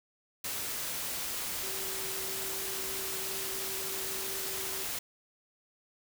sine tone in noise, 384.4 Hz, G4, 34 cents flat, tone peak -44 dBFS, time 1.63-4.84 s, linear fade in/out 5 ms, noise white, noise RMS -36 dBFS, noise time 0.44-4.99 s, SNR -11 dB, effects none

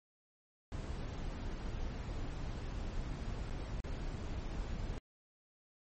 brown noise with dropouts, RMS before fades -40 dBFS, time 0.72-4.98 s, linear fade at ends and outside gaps 0 ms, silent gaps 3.497-3.509 / 3.803-3.841 / 4.232-4.236 s, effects MP3 32 kbps

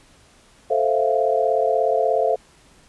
sine chord, F major seventh, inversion first, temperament equal with one note detuned, 440 / 523.3 / 659.3 / 696 Hz, A4 / C5 / E5 / F5, 0 / 0 / 0 / -6 cents, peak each -22 dBFS, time 0.7-2.36 s, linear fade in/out 10 ms, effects pink hiss -53 dBFS RMS until 2.88 s + resampled to 24000 Hz

